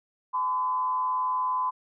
sine tone with frequency modulation, 1015 Hz, B5, 47 cents sharp, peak -24 dBFS, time 0.33-1.71 s, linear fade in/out 20 ms, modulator 153 Hz, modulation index 0.4, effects none

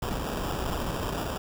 pink noise with sample-and-hold, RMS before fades -31 dBFS, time 0.02-1.38 s, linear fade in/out 5 ms, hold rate 2100 Hz, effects none

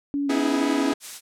sine tone with vibrato, 280.4 Hz, C#4, 20 cents sharp, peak -22 dBFS, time 0.14-0.93 s, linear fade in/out 0 ms, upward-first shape square, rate 4 Hz, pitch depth 20 cents each way
sawtooth chord, E major seventh, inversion second, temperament equal with one note detuned, 246.9 / 317.8 / 329.6 / 415.3 Hz, B3 / D#4 / E4 / G#4, 0 / +37 / 0 / 0 cents, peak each -25 dBFS, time 0.29-0.94 s, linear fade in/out 10 ms
blue noise, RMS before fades -32 dBFS, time 1-1.21 s, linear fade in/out 50 ms
effects low-pass 9000 Hz 12 dB/octave

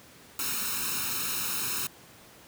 white noise with comb filter, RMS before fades -31 dBFS, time 0.39-1.87 s, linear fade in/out 2 ms, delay 0.75 ms, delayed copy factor +0.85, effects pink hiss -52 dBFS RMS until 2.47 s + high-pass 100 Hz 12 dB/octave

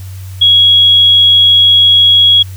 sine tone, 3322 Hz, G#7, in tune, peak -3 dBFS, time 0.41-2.43 s, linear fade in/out 10 ms, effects added 94 Hz sine -23 dBFS peak until 2.56 s + white hiss -39 dBFS RMS until 2.56 s

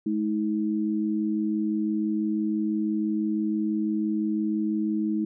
sine tone pair together, 212.8 / 318.8 Hz, G#3 / D#4, +42 / +42 cents, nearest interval perfect fifth, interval 700 cents, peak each -26 dBFS, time 0.06-5.25 s, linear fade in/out 5 ms, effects none

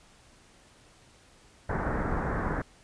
pink low-pass noise, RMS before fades -30 dBFS, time 1.69-2.62 s, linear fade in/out 5 ms, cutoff 1800 Hz, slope 48 dB/octave, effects pink hiss -58 dBFS RMS until 2.83 s + resampled to 22050 Hz

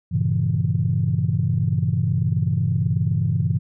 sine chord, G diminished seventh, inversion none, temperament equal with one note detuned, 98 / 116.54 / 136.84 / 164.81 Hz, G2 / Bb2 / Db3 / Fb3, 0 / 0 / -22 / 0 cents, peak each -23 dBFS, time 0.11-3.59 s, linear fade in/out 20 ms, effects tanh soft clip ceiling -8 dBFS

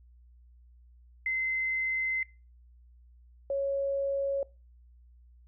sine tone pair in turn, 2062 / 553.1 Hz, C7 / C#5, -26 / -4 cents, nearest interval octave + major seventh, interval 2278 cents, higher first, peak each -27 dBFS, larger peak neither, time 1.26-2.23 / 3.5-4.43 s, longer first, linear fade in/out 2 ms, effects noise-tail reverb RT60 0.3 s tail -22 dB re dry + added 60 Hz sine -54 dBFS peak until 5.47 s

